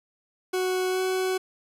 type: tone with pitch glide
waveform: 40% pulse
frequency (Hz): 370 to 373.9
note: F#4 to F#4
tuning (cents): 0 to +18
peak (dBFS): -23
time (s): 0.53-1.38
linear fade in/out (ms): 10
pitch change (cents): +18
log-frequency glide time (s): 0.89-1.01
effects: resampled to 32000 Hz + 9-bit